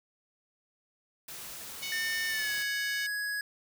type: noise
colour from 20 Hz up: white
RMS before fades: -43 dBFS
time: 1.28-2.63 s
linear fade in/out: 5 ms
type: harmonic tone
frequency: 740 Hz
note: F#5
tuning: in tune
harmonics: 3 / 4 / 5 / 6 / 7 / 8 / 9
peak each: -39 / -41 / -43 / -45 / -46 / -47 / -48 dBFS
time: 1.82-3.07 s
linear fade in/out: 10 ms
type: tone with pitch glide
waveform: square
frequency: 1800 to 1669.8 Hz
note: A6 to G#6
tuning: +39 to +9 cents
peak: -32 dBFS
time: 1.92-3.41 s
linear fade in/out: 2 ms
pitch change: -130 cents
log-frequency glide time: 2.28-2.53 s
effects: none